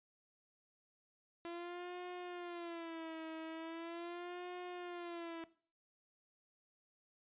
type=tone with vibrato; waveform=sawtooth; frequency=339 Hz; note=E4; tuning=49 cents sharp; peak=-40 dBFS; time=1.45-5.44 s; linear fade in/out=0 ms; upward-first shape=sine; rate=0.4 Hz; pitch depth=97 cents each way; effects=noise-tail reverb RT60 0.4 s tail -17 dB re dry + resampled to 8000 Hz